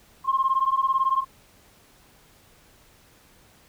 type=beating tone pair; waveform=sine; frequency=1057 / 1075 Hz; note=C6 / C6; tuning=+17 / +47 cents; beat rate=18 Hz; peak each=-22 dBFS; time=0.24-1.25 s; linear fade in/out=50 ms; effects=tanh soft clip ceiling -12 dBFS + pink hiss -56 dBFS RMS until 3.68 s